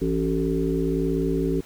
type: harmonic tone with a mistuned harmonic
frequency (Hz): 55.2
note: A1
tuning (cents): +6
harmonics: 1 / 3 / 5 / 7 / 8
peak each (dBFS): -29 / -27 / -26 / -26 / -30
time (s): 0.01-1.61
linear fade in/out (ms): 10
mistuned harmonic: 7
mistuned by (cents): -28
effects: pink hiss -49 dBFS RMS until 1.65 s